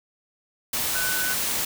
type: tone in noise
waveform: sine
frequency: 1500 Hz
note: F#6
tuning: 23 cents sharp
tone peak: -27 dBFS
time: 0.95-1.34 s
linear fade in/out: 5 ms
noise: white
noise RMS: -26 dBFS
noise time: 0.73-1.65 s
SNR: -4 dB
effects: none